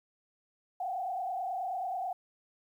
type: tone with frequency modulation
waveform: sine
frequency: 742 Hz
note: F#5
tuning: 5 cents sharp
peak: -32 dBFS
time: 0.8-2.13 s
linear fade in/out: 5 ms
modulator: 29.3 Hz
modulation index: 1.4
effects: 11-bit